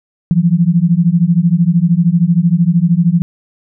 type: beating tone pair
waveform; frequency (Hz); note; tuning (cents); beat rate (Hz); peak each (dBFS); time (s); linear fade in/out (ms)
sine; 165 / 178; E3 / F3; +2 / +33; 13; -11; 0.31-3.22; 0
effects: none